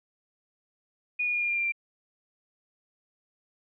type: tone with pitch steps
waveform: sine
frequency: 2457 / 2441 / 2426 / 2411 / 2395 / 2380 / 2365 Hz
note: D#7 / D#7 / D#7 / D7 / D7 / D7 / D7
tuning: -22 / -34 / -44 / +45 / +33 / +22 / +12 cents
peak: -25 dBFS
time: 1.19-1.722 s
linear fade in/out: 10 ms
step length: 76 ms
effects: none